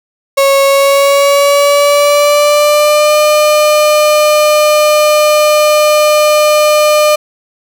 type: tone with pitch glide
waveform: 35% pulse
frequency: 550 to 603.3 Hz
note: C#5 to D5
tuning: -14 to +46 cents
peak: -4 dBFS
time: 0.37-7.16 s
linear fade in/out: 10 ms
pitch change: +160 cents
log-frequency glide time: 0.64-3.17 s
effects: none